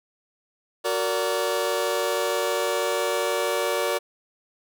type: chord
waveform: sawtooth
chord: Gb augmented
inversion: none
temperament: just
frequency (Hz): 370 / 462.5 / 578.1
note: Gb4 / Bb4 / D5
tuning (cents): 0 / -14 / -27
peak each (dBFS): -25 / -23 / -22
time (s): 0.84-3.99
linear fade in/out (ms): 20
effects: none